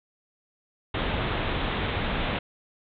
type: low-pass noise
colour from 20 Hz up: pink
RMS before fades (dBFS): -28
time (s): 0.94-2.39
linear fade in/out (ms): 5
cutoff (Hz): 3800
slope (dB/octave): 96
effects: none